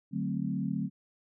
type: chord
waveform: sine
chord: D dominant seventh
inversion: none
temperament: equal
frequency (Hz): 146.83 / 185 / 220 / 261.6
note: D3 / F#3 / A3 / C4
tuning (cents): 0 / 0 / 0 / 0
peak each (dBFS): -36 / -33 / -35 / -36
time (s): 0.11-0.9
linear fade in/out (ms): 50
effects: none